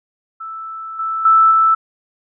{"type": "tone with level steps", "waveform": "sine", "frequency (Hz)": 1319, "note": "E6", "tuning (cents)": 1, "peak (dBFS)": [-26, -18, -7, -9], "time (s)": [0.4, 1.75], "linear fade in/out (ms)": 10, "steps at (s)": [0.99, 1.25, 1.51], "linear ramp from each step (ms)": 5, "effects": []}